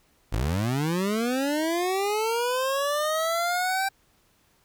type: linear sweep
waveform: 25% pulse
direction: up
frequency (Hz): 45.39 to 784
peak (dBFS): -20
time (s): 0.32-3.89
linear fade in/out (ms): 10
effects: pink hiss -64 dBFS RMS until 4.64 s